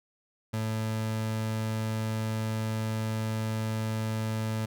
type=tone; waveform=30% pulse; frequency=110 Hz; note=A2; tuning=in tune; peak=-26 dBFS; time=0.53-4.66 s; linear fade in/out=10 ms; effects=none